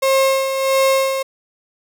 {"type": "tone with tremolo", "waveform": "35% pulse", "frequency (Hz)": 536, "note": "C5", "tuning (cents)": 42, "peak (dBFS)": -10, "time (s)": [0.02, 1.23], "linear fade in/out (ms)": 10, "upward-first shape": "sine", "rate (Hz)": 1.5, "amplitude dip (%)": 55, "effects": []}